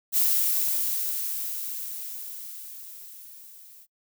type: noise with level ramp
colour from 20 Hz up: violet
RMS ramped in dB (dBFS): -21 to -50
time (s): 0.12-3.87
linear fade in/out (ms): 50
effects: noise-tail reverb RT60 0.1 s tail -24 dB re dry